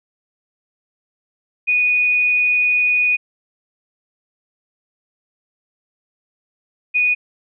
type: tone pair in turn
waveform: sine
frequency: 2472 / 2472 Hz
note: D#7 / D#7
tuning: -12 / -12 cents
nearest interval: unison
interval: 0 cents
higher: neither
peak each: -13 dBFS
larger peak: neither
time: 1.67-3.17 / 6.94-7.15 s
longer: first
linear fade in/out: 20 ms
effects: none